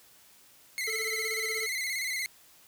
sawtooth tone with vibrato, 2093 Hz, C7, in tune, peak -27 dBFS, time 0.78-2.26 s, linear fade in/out 0 ms, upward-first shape square, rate 17 Hz, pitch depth 57 cents each way
square tone with tremolo, 440.4 Hz, A4, 2 cents sharp, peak -35 dBFS, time 0.87-1.67 s, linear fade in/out 10 ms, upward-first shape sine, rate 16 Hz, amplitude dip 65%
effects white hiss -58 dBFS RMS until 2.67 s

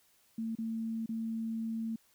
sine tone with dropouts, 225 Hz, A3, 39 cents sharp, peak -33 dBFS, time 0.38-1.96 s, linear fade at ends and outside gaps 5 ms, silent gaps 0.553-0.585 / 1.061-1.09 s, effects white hiss -68 dBFS RMS until 2.14 s

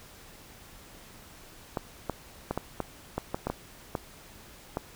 clicks, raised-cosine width 1 ms, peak -15 dBFS, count 11, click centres 1.772 / 2.097 / 2.51 / 2.576 / 2.803 / 3.18 / 3.345 / 3.47 / 3.5 / 3.952 / 4.771 s, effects pink hiss -51 dBFS RMS until 4.95 s

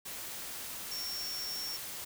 sine tone in noise, 5480 Hz, F8, 34 cents flat, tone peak -37 dBFS, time 0.91-1.77 s, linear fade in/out 10 ms, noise white, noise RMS -42 dBFS, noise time 0.05-2.05 s, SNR +2 dB, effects none

